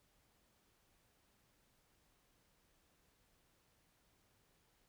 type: silence
effects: pink hiss -75 dBFS RMS until 4.88 s